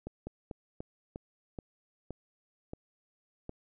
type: slowing click train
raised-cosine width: 2 ms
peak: -26 dBFS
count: 9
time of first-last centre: 0.07-3.494 s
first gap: 200 ms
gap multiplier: 1.21
effects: none